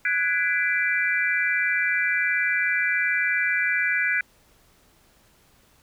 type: chord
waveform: sine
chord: G# half-diminished seventh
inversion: third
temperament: equal with one note detuned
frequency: 1480 / 1661.2 / 2004 / 2349 Hz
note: F#6 / G#6 / B6 / D7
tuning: 0 / 0 / +25 / 0 cents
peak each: -26 dBFS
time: 0.05-4.21 s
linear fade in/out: 2 ms
effects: pink hiss -59 dBFS RMS until 5.82 s